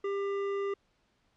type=tone with hard clipping; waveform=sine; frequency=397.9 Hz; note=G4; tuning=26 cents sharp; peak=-32 dBFS; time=0.04-0.74 s; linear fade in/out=5 ms; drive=11 dB; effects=pink hiss -72 dBFS RMS until 1.36 s + low-pass 5000 Hz 12 dB/octave